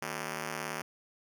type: ring-modulated tone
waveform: 5% pulse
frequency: 196 Hz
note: G3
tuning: in tune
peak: -21 dBFS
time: 0.02-0.82 s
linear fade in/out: 2 ms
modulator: 39 Hz
effects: none